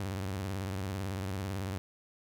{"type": "tone with vibrato", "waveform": "sawtooth", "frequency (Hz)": 96, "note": "G2", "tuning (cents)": -36, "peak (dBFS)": -30, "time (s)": [0, 1.78], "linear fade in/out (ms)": 0, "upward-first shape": "sine", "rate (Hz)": 18, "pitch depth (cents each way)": 140, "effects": []}